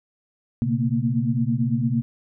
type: tone cluster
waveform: sine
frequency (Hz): 120.5 / 136.6 / 227.1 / 236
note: B2 / C#3 / A#3 / A#3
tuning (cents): -42 / -25 / -45 / +22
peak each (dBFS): -25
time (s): 0.62-2.02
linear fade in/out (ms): 0
effects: none